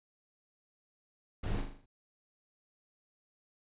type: noise with echo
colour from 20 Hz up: brown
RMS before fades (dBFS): -35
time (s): 1.43-1.62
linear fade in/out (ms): 10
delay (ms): 40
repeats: 6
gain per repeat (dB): -5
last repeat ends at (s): 1.86
effects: resampled to 8000 Hz